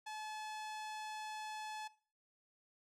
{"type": "tone", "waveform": "sawtooth", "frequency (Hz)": 860, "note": "A5", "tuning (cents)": -40, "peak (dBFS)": -40, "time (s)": [0.06, 1.88], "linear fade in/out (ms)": 10, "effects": ["noise-tail reverb RT60 0.4 s tail -18 dB re dry", "low-pass 9000 Hz 12 dB/octave"]}